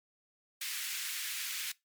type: high-pass noise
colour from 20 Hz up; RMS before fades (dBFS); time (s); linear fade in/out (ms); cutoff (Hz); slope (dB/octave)
pink; -38; 0.61-1.72; 5; 1800; 24
effects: noise-tail reverb RT60 0.2 s tail -22 dB re dry + MP3 96 kbps